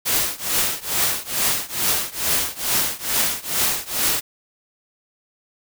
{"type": "noise with tremolo", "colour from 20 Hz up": "white", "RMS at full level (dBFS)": -18, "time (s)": [0.05, 4.21], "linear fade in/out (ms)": 20, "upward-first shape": "triangle", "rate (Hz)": 2.3, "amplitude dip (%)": 95, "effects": []}